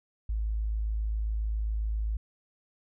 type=tone; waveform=sine; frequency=53.7 Hz; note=A1; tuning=41 cents flat; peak=-27 dBFS; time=0.29-2.17 s; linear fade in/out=5 ms; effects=none